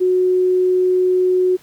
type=tone; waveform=sine; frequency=367 Hz; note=F#4; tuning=14 cents flat; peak=-12 dBFS; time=0-1.57 s; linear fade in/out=20 ms; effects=pink hiss -49 dBFS RMS until 1.62 s + high-pass 100 Hz 12 dB/octave